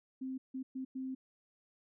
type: tone bursts at uneven times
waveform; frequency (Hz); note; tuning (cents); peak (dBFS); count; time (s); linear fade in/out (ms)
sine; 261.7; C4; 0; -37; 4; 0.21-0.38 / 0.54-0.63 / 0.75-0.85 / 0.95-1.15; 10
effects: none